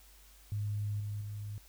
sine tone with level steps, 103.83 Hz, G#2, in tune, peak -32 / -35 / -38 dBFS, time 0.52-1.58 s, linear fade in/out 0 ms, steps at 1 / 1.21 s, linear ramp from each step 2 ms, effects added 50 Hz sine -58 dBFS peak until 1.68 s + white hiss -61 dBFS RMS until 1.68 s

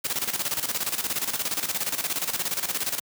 white noise with tremolo, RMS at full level -26 dBFS, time 0.04-3 s, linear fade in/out 10 ms, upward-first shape square, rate 17 Hz, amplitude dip 70%, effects high-pass 100 Hz 12 dB/octave

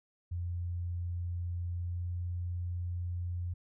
sine tone with pitch glide, 87.31 to 88.02 Hz, F2 to F2, 0 to +14 cents, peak -33 dBFS, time 0.31-3.54 s, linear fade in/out 10 ms, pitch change +14 cents, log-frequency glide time 1.76-2.09 s, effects none

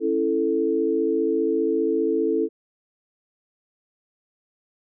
sine chord, A major, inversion first, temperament just, 275 / 330 / 440 Hz, C#4 / E4 / A4, -14 / +2 / 0 cents, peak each -27 / -23 / -22 dBFS, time 0-2.49 s, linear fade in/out 50 ms, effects none

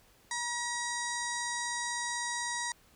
harmonic tone, 956 Hz, A#5, 43 cents sharp, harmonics 1 / 2 / 4 / 5 / 6 / 7 / 8 / 9 / 10, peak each -38 / -37 / -43 / -44 / -42 / -43 / -47 / -44 / -48 dBFS, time 0.31-2.72 s, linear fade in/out 2 ms, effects pink hiss -63 dBFS RMS until 2.95 s

